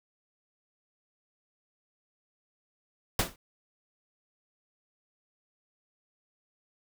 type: noise with exponential decay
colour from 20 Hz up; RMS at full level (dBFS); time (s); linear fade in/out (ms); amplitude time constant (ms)
pink; -22; 3.19-3.36; 2; 36
effects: none

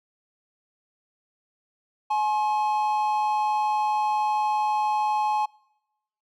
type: tone pair together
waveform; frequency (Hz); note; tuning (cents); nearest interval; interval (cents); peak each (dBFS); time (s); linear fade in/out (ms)
triangle; 847.8 / 1069; G#5 / C6; +35 / +37; major third; 402; -20 / -28; 2.1-5.46; 10
effects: noise-tail reverb RT60 0.9 s tail -25 dB re dry

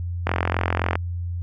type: click train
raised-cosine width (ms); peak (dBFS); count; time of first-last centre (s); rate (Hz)
0.5; -6; 31; 0.27-0.955; 43.8
effects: added 87 Hz sine -25 dBFS peak until 1.42 s

